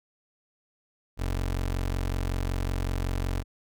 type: tone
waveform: 25% pulse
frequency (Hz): 45.36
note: F#1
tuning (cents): -34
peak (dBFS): -23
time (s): 1.17-3.44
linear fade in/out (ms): 50
effects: none